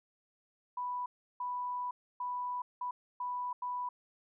sine tone bursts at uneven times, 987.8 Hz, B5, in tune, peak -34 dBFS, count 6, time 0.77-1.06 / 1.4-1.91 / 2.2-2.62 / 2.81-2.91 / 3.2-3.53 / 3.62-3.89 s, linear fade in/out 5 ms, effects none

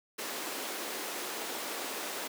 pink high-pass noise, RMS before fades -38 dBFS, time 0.18-2.28 s, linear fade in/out 10 ms, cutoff 290 Hz, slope 24 dB/octave, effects none

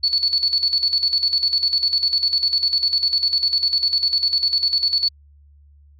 sine tone with tremolo, 4435 Hz, C#8, in tune, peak -14 dBFS, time 0.03-5.09 s, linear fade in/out 10 ms, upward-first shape square, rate 10 Hz, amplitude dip 65%, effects added 72 Hz sine -47 dBFS peak until 5.99 s

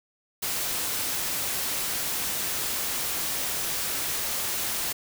white noise, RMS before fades -29 dBFS, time 0.42-4.93 s, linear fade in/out 10 ms, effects none

